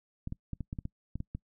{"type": "clicks", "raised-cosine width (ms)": 5, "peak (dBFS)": -24, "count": 10, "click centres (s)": [0.274, 0.324, 0.533, 0.607, 0.729, 0.788, 0.854, 1.156, 1.204, 1.35], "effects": ["noise-tail reverb RT60 0.1 s tail -24 dB re dry"]}